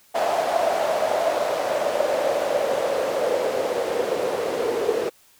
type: noise with band-pass filter sweep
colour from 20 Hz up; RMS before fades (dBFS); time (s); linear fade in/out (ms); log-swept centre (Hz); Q
white; -23; 0.14-5.1; 20; 680 to 450; 6
effects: white hiss -56 dBFS RMS until 5.39 s